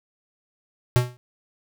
square tone with exponential decay, 123.47 Hz, B2, in tune, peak -12 dBFS, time 0.96-1.17 s, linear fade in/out 0 ms, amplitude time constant 44 ms, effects none

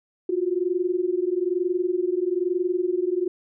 sine tone pair together, 349.2 / 370.3 Hz, F4 / F#4, 0 / +1 cents, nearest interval minor second, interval 101 cents, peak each -24 dBFS, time 0.29-3.28 s, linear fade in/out 5 ms, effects none

